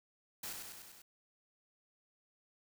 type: noise with echo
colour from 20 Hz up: white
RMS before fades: -43 dBFS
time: 0.43-0.53 s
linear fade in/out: 5 ms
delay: 98 ms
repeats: 5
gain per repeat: -3 dB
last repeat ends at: 1.02 s
effects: none